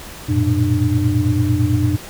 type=tone cluster; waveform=sine; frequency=91.1 / 111.5 / 120.4 / 299.6 Hz; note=F#2 / A2 / B2 / D4; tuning=-26 / +23 / -44 / +35 cents; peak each=-19 dBFS; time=0.28-1.97 s; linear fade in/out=20 ms; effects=pink hiss -35 dBFS RMS until 2.09 s